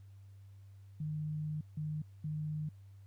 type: tone bursts at uneven times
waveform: sine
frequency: 152.7 Hz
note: D#3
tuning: 32 cents flat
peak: -35 dBFS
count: 3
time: 1-1.61 / 1.77-2.02 / 2.24-2.69 s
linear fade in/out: 5 ms
effects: added 98 Hz sine -52 dBFS peak until 3.06 s + pink hiss -75 dBFS RMS until 3.06 s